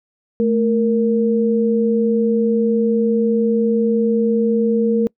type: tone pair together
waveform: sine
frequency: 219.6 / 465.3 Hz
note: A3 / A#4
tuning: -3 / -3 cents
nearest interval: octave + minor second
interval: 1300 cents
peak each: -16 dBFS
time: 0.4-5.07 s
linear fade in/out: 0 ms
effects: noise-tail reverb RT60 0.1 s tail -26 dB re dry